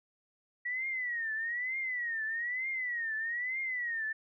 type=tone with vibrato; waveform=sine; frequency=1926 Hz; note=B6; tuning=44 cents flat; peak=-32 dBFS; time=0.65-4.13 s; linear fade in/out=10 ms; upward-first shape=triangle; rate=1.1 Hz; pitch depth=180 cents each way; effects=none